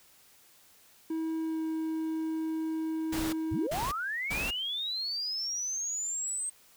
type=tone with pitch glide; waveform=triangle; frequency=321.8 to 319.2 Hz; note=E4 to D#4; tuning=-42 to +44 cents; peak=-28 dBFS; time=1.1-3.67 s; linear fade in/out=5 ms; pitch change=-14 cents; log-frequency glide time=1.44-1.6 s
type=noise bursts; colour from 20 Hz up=pink; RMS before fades=-36 dBFS; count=3; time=3.12-4.51 s; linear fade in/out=10 ms; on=210 ms; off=380 ms
type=linear sweep; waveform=sine; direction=up; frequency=51.5 to 8372 Hz; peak=-31 dBFS; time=3.51-6.5 s; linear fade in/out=10 ms
effects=white hiss -60 dBFS RMS until 6.76 s